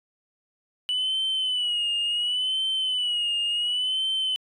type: tone with vibrato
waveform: sine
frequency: 2960 Hz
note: F#7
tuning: in tune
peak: -21 dBFS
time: 0.89-4.36 s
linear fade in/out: 0 ms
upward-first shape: sine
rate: 0.7 Hz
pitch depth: 77 cents each way
effects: tanh soft clip ceiling -21 dBFS